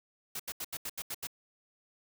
white noise bursts, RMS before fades -38 dBFS, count 8, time 0.35-1.271 s, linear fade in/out 5 ms, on 46 ms, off 79 ms, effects none

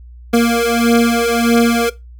25% pulse beating tone pair, 233.1 / 234.7 Hz, A#3 / A#3, 0 / +12 cents, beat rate 1.6 Hz, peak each -10 dBFS, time 0.33-1.9 s, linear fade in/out 10 ms, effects noise-tail reverb RT60 0.2 s tail -18 dB re dry + added 60 Hz sine -34 dBFS peak until 2.19 s

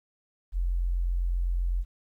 sine tone, 43.9 Hz, F1, 10 cents sharp, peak -24 dBFS, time 0.52-1.85 s, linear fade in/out 50 ms, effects 11-bit

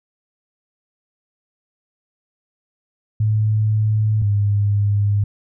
sine tone pair in turn, 107.7 / 102.14 Hz, A2 / G#2, -37 / -28 cents, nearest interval minor second, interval 91 cents, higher first, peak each -14 dBFS, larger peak neither, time 3.2-4.22 / 4.22-5.24 s, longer neither, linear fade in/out 5 ms, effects none

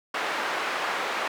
white band-pass noise, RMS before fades -29 dBFS, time 0.14-1.28 s, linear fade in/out 5 ms, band 480 to 1700 Hz, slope 12 dB/octave, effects none

